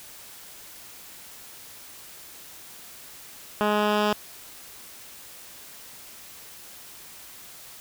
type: tone with low-pass filter sweep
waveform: 10% pulse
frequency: 209.4 Hz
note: G#3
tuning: 15 cents sharp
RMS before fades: -23 dBFS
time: 3.61-4.13 s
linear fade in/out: 0 ms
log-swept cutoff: 2300 to 4500 Hz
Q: 0.98
effects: white hiss -45 dBFS RMS until 7.8 s